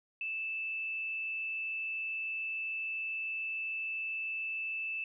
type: tone with frequency modulation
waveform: sine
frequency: 2637 Hz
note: E7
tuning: in tune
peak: -34 dBFS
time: 0.21-5.04 s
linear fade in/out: 2 ms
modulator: 133 Hz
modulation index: 0.24
effects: none